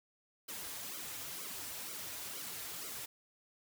white noise with flanger, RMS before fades -44 dBFS, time 0.48-3.06 s, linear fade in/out 10 ms, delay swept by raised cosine 1.1 to 5.5 ms, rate 2.1 Hz, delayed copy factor -1, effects none

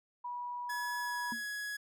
sine tone, 973 Hz, B5, 26 cents flat, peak -37 dBFS, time 0.24-1.33 s, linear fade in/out 10 ms
45% pulse tone with pitch glide, 1692 to 1676.4 Hz, G#6 to G#6, +32 to +16 cents, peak -37 dBFS, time 0.69-1.77 s, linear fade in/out 10 ms, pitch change -16 cents, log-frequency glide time 1-1.16 s
sine tone with exponential decay, 233.1 Hz, A#3, in tune, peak -36 dBFS, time 1.32-1.46 s, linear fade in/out 2 ms, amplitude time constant 29 ms
effects none

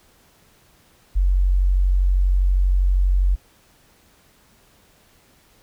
sine tone, 46.25 Hz, F#1, in tune, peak -14 dBFS, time 1.15-3.36 s, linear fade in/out 20 ms, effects pink hiss -56 dBFS RMS until 5.62 s

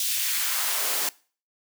white noise with high-pass filter sweep, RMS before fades -26 dBFS, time 0-1.09 s, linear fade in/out 2 ms, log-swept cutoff 3800 to 300 Hz, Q 1.1, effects noise-tail reverb RT60 0.4 s tail -22 dB re dry

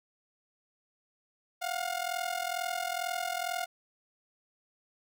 sawtooth ring-modulated tone, 712 Hz, F5, 33 cents sharp, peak -25 dBFS, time 1.61-3.66 s, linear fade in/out 20 ms, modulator 21.1 Hz, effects none

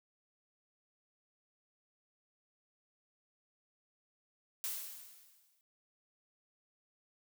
blue noise with exponential decay, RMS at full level -37 dBFS, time 4.64-5.61 s, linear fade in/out 0 ms, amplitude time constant 210 ms, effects none

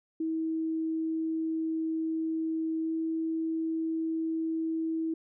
sine tone with pitch glide, 321.5 to 323.5 Hz, E4 to E4, -43 to -32 cents, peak -28 dBFS, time 0.2-5.14 s, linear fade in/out 5 ms, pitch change +11 cents, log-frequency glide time 2.8-2.93 s, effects none

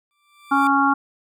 20% pulse tone with exponential growth, 1174.7 Hz, D6, in tune, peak -25 dBFS, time 0.11-0.67 s, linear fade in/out 0 ms, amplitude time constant 120 ms
harmonic tone, 277.2 Hz, C#4, in tune, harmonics 1 / 3 / 4 / 5, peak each -20 / -20 / -20 / -20 dBFS, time 0.51-0.94 s, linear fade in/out 10 ms
effects none

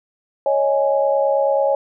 sine chord, C# suspended second, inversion none, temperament just, 554.4 / 623.7 / 831.5 Hz, C#5 / D#5 / G#5, 0 / +4 / +2 cents, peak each -16 / -21 / -22 dBFS, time 0.46-1.75 s, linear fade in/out 2 ms, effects none

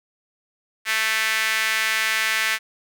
sawtooth tone with high-pass filter, 220 Hz, A3, in tune, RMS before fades -22 dBFS, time 0.85-2.59 s, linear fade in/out 50 ms, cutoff 1900 Hz, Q 2.6, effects none

